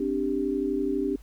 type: chord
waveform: sine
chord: C suspended second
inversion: none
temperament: equal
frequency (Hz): 261.6 / 293.7 / 392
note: C4 / D4 / G4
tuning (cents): 0 / 0 / 0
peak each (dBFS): -30 / -28 / -28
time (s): 0-1.16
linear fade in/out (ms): 5
effects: added 50 Hz sine -45 dBFS peak until 1.22 s + pink hiss -60 dBFS RMS until 1.22 s